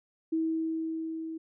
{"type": "tone with level ramp", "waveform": "sine", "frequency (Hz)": 322.7, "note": "E4", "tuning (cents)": -37, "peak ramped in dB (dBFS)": [-25, -35], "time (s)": [0.32, 1.38], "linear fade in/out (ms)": 10, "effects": []}